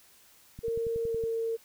click train, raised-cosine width 5 ms, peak -30 dBFS, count 8, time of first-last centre 0.59-1.238 s, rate 10.8 Hz
sine tone with pitch glide, 459.4 to 454.9 Hz, A#4 to A#4, -25 to -42 cents, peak -28 dBFS, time 0.63-1.57 s, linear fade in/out 20 ms, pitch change -17 cents, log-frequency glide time 1.08-1.14 s
effects white hiss -59 dBFS RMS until 1.64 s

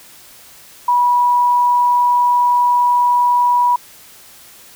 sine tone, 975 Hz, B5, 23 cents flat, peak -10 dBFS, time 0.88-3.76 s, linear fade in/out 5 ms, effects white hiss -42 dBFS RMS until 4.75 s

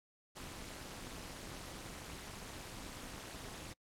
pink noise with amplitude modulation, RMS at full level -44 dBFS, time 0.35-3.74 s, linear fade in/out 20 ms, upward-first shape sine, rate 223 Hz, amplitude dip 95%, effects noise-tail reverb RT60 0.1 s tail -26 dB re dry + low-pass 11000 Hz 12 dB/octave

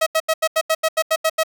sawtooth tone bursts, 640 Hz, D#5, 49 cents sharp, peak -11 dBFS, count 11, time 0.01-1.435 s, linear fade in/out 10 ms, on 55 ms, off 82 ms, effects none

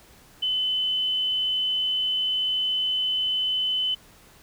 sine tone, 3027 Hz, F#7, 39 cents sharp, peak -22 dBFS, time 0.42-3.95 s, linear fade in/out 10 ms, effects pink hiss -53 dBFS RMS until 4.42 s

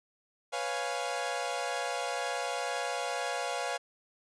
sawtooth chord, C# dominant seventh, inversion third, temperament equal, 493.9 / 554.4 / 698.5 / 830.6 Hz, B4 / C#5 / E#5 / G#5, 0 / 0 / 0 / 0 cents, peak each -35 / -34 / -32 / -34 dBFS, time 0.52-3.78 s, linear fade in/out 20 ms, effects resampled to 22050 Hz

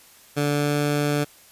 15% pulse tone with pitch glide, 145.5 to 146.34 Hz, D3 to D3, -16 to -6 cents, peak -14 dBFS, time 0.36-1.25 s, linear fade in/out 20 ms, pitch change +10 cents, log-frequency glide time 0.51-0.75 s, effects white hiss -51 dBFS RMS until 1.51 s + resampled to 32000 Hz

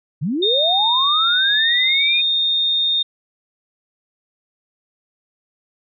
sine linear sweep, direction up, 123.47 to 2489 Hz, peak -18 dBFS, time 0.21-2.22 s, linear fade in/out 20 ms
sine tone, 3667 Hz, A#7, 29 cents flat, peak -15 dBFS, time 0.42-3.03 s, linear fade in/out 10 ms
effects none

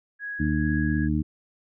sine tone with tremolo, 1661.2 Hz, G#6, in tune, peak -30 dBFS, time 0.19-1.09 s, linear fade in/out 50 ms, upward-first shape triangle, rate 2.2 Hz, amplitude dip 35%
harmonic tone, 76.1 Hz, D#2, 38 cents flat, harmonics 1 / 2 / 3 / 4, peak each -27 / -27 / -27 / -27 dBFS, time 0.39-1.23 s, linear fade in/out 20 ms
effects none

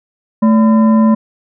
sine tone with frequency modulation, 219.3 Hz, A3, 6 cents flat, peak -6 dBFS, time 0.42-1.15 s, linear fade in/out 10 ms, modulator 793 Hz, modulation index 0.45, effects none

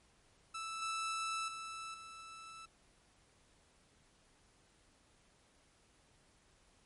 sawtooth tone with level steps, 1318.5 Hz, E6, in tune, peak -37 / -33 / -40 / -46 dBFS, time 0.54-2.66 s, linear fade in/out 10 ms, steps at 0.82 / 1.48 / 1.94 s, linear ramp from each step 2 ms, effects pink hiss -69 dBFS RMS until 6.85 s + MP3 48 kbps

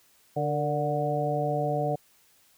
harmonic tone with a mistuned harmonic, 146.83 Hz, D3, in tune, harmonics 1 / 2 / 3 / 4 / 5, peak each -30 / -36 / -32 / -30 / -30 dBFS, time 0.36-1.96 s, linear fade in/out 10 ms, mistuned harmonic 3, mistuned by +58 cents, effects white hiss -62 dBFS RMS until 2.57 s

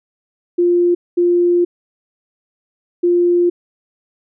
sine tone bursts at uneven times, 350 Hz, F4, 4 cents sharp, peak -10 dBFS, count 3, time 0.58-0.95 / 1.17-1.65 / 3.03-3.5 s, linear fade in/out 10 ms, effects none

